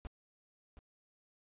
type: noise with echo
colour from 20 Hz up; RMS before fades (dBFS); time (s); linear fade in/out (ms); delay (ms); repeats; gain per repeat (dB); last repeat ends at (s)
brown; -41; 0.05-0.07; 0; 720; 1; -12; 0.79
effects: resampled to 8000 Hz